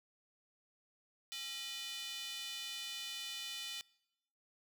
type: tone with high-pass filter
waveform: square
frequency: 271.9 Hz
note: C#4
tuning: 33 cents flat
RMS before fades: -44 dBFS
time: 1.32-3.81 s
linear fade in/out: 0 ms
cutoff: 3200 Hz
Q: 2.7
effects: noise-tail reverb RT60 0.9 s tail -25 dB re dry